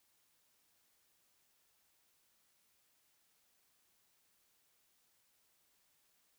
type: silence
effects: white hiss -75 dBFS RMS until 6.38 s